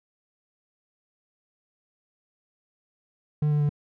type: tone with pitch steps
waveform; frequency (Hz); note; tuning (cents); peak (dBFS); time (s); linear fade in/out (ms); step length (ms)
triangle; 150 / 148.28 / 146.57; D3 / D3 / D3; +37 / +17 / -3; -18; 3.42-3.693; 5; 91
effects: none